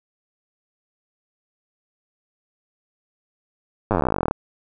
slowing click train, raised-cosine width 1 ms, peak -6 dBFS, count 25, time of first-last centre 3.91-4.311 s, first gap 9 ms, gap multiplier 1.05, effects none

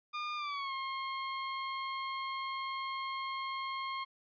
sawtooth tone with pitch glide, 1210 to 1071.8 Hz, D#6 to C6, -49 to +41 cents, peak -32 dBFS, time 0.13-4.05 s, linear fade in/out 20 ms, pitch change -210 cents, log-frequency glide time 0.36-0.73 s, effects resampled to 11025 Hz

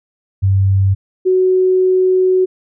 sine tone pair in turn, 97 / 371.6 Hz, G2 / F#4, -18 / +7 cents, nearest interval octave + major seventh, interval 2325 cents, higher second, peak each -9 dBFS, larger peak neither, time 0.42-0.95 / 1.25-2.46 s, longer second, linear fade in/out 20 ms, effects none

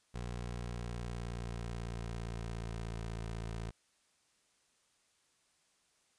20% pulse tone with pitch glide, 60 to 55.98 Hz, B1 to A1, -49 to +31 cents, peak -34 dBFS, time 0.14-3.71 s, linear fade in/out 10 ms, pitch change -120 cents, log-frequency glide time 0.36-3.14 s, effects white hiss -73 dBFS RMS until 6.18 s + resampled to 22050 Hz

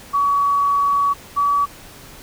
sine tone pair in turn, 1131 / 1142.2 Hz, C#6 / D6, +34 / -49 cents, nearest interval unison, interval 17 cents, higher second, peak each -14 dBFS, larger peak neither, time 0.13-1.14 / 1.36-1.66 s, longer first, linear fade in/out 20 ms, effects pink hiss -41 dBFS RMS until 2.22 s

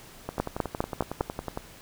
two click trains, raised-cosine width 1 ms, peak -10 / -17 dBFS, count 5 / 15, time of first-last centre 0.4-1.21 / 0.29-1.574 s, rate 4.94 / 10.9 Hz, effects pink hiss -49 dBFS RMS until 1.81 s

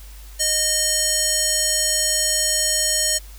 square tone with band-pass filter, 615 Hz, D#5, 20 cents flat, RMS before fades -20 dBFS, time 0.39-3.19 s, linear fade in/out 20 ms, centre 7700 Hz, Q 2.1, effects added 50 Hz sine -37 dBFS peak until 3.38 s + white hiss -47 dBFS RMS until 3.38 s

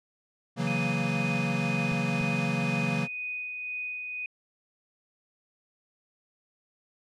square chord, F# dominant seventh, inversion second, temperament equal, 138.59 / 164.81 / 185 / 233.1 Hz, C#3 / E3 / F#3 / A#3, 0 / 0 / 0 / 0 cents, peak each -33 dBFS, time 0.56-3.08 s, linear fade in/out 50 ms
sine tone with tremolo, 2489 Hz, D#7, in tune, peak -31 dBFS, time 0.67-4.26 s, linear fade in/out 2 ms, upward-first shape sine, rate 2 Hz, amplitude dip 30%
clicks, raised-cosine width 5 ms, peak -30 dBFS, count 2, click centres 1.92 / 2.212 s
effects low-pass 7000 Hz 12 dB/octave

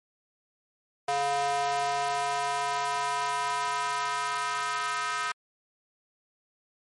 square tone with high-pass filter sweep, 141.1 Hz, C#3, 31 cents sharp, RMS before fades -29 dBFS, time 1.08-5.32 s, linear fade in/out 5 ms, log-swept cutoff 670 to 1300 Hz, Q 3, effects MP3 48 kbps

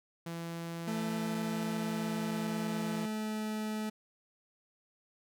sawtooth tone, 167.8 Hz, E3, 31 cents sharp, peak -34 dBFS, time 0.26-3.06 s, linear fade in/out 5 ms
40% pulse tone with pitch glide, 220 to 215.5 Hz, A3 to A3, 0 to -36 cents, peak -33 dBFS, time 0.87-3.9 s, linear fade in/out 10 ms, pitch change -36 cents, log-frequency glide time 1.07-3.46 s
effects none

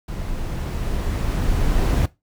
brown noise with level ramp, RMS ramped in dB -28 to -17 dBFS, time 0.08-2.06 s, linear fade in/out 5 ms, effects noise-tail reverb RT60 0.2 s tail -18 dB re dry

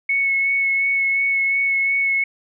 sine tone with vibrato, 2202 Hz, C#7, 12 cents flat, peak -16 dBFS, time 0.09-2.24 s, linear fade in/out 5 ms, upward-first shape sine, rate 2.8 Hz, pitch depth 14 cents each way, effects none

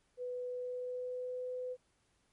sine tone with pitch glide, 496.3 to 503.2 Hz, B4 to B4, +8 to +32 cents, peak -37 dBFS, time 0.17-1.77 s, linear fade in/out 50 ms, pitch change +24 cents, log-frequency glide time 0.46-1.51 s, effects pink hiss -75 dBFS RMS until 2.32 s + MP3 48 kbps

